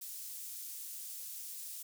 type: high-pass noise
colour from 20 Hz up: pink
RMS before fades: -45 dBFS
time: 0.01-1.83 s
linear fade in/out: 10 ms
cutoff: 8800 Hz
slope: 12 dB/octave
effects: none